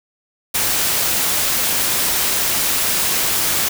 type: noise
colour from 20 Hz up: white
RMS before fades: -18 dBFS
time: 0.54-3.69 s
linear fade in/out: 10 ms
effects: none